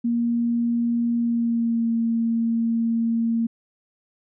sine tone with pitch glide, 235.4 to 229.6 Hz, A#3 to A#3, +17 to -26 cents, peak -19 dBFS, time 0.04-3.47 s, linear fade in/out 10 ms, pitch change -43 cents, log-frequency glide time 1.17-1.91 s, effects none

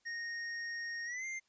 square tone with pitch glide, 1859 to 2099 Hz, A#6 to C7, -5 to +5 cents, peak -39 dBFS, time 0.05-1.4 s, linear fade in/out 20 ms, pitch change +210 cents, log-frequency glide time 1.05-1.25 s, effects white hiss -75 dBFS RMS until 1.48 s + resampled to 16000 Hz

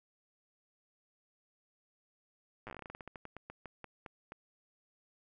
slowing click train, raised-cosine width 0.5 ms, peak -30 dBFS, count 23, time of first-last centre 2.67-4.321 s, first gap 8 ms, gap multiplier 1.18, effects none

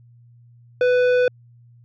sine tone with tanh clipping, 497.2 Hz, B4, 12 cents sharp, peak -16 dBFS, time 0.81-1.28 s, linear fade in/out 2 ms, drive 12 dB, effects added 119 Hz sine -47 dBFS peak until 1.84 s

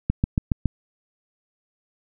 click train, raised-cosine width 5 ms, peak -7 dBFS, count 5, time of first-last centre 0.1-0.657 s, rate 7.18 Hz, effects none

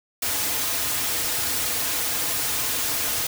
white noise with comb filter, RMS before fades -25 dBFS, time 0.22-3.27 s, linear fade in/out 5 ms, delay 5.2 ms, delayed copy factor -0.8, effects none

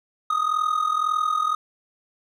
triangle tone with amplitude modulation, 1244.5 Hz, D#6, in tune, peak -15 dBFS, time 0.3-1.55 s, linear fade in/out 5 ms, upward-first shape sine, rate 41.9 Hz, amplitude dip 75%, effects none

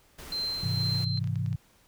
pink noise, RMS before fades -44 dBFS, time 0.18-1.05 s, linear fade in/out 10 ms
sine tone with tremolo, 4121 Hz, C8, 27 cents flat, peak -28 dBFS, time 0.32-1.19 s, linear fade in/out 2 ms, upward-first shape sine, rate 2.2 Hz, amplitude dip 45%
sine chord, Ab augmented, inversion none, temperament equal, 103.83 / 130.81 / 164.81 Hz, Ab2 / C3 / E3, 0 / 0 / 0 cents, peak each -30 / -31 / -33 dBFS, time 0.63-1.56 s, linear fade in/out 5 ms
clicks, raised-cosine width 0.2 ms, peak -32 dBFS, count 9, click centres 0.8 / 0.955 / 1.026 / 1.175 / 1.242 / 1.274 / 1.357 / 1.462 / 1.529 s
effects pink hiss -62 dBFS RMS until 1.87 s

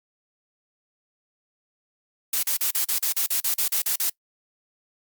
blue noise bursts, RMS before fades -23 dBFS, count 13, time 2.33-4.098 s, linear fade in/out 5 ms, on 100 ms, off 39 ms, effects noise-tail reverb RT60 0.1 s tail -24 dB re dry + Opus 48 kbps

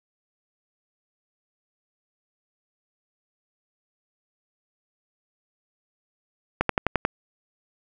slowing click train, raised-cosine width 0.5 ms, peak -5 dBFS, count 6, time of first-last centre 6.61-7.051 s, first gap 83 ms, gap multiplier 1.03, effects none

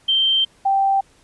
sine tone pair in turn, 3136 / 782.5 Hz, G7 / G5, 0 / -3 cents, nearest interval 2 octaves, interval 2403 cents, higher first, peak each -14 dBFS, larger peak neither, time 0.08-0.45 / 0.65-1.01 s, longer first, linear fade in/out 10 ms, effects pink hiss -55 dBFS RMS until 1.23 s + resampled to 24000 Hz

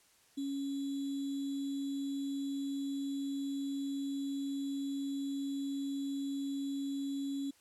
sine tone with sample-and-hold, 277.2 Hz, C#4, in tune, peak -34 dBFS, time 0.37-7.51 s, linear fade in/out 10 ms, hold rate 3675 Hz, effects white hiss -66 dBFS RMS until 7.6 s + low-pass 11000 Hz 12 dB/octave

